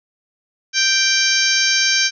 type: harmonic tone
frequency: 784 Hz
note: G5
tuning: in tune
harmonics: 2 / 3 / 4 / 5 / 6 / 7 / 8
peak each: -20 / -21 / -24 / -24 / -22 / -20 / -21 dBFS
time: 0.73-2.11 s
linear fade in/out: 50 ms
effects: none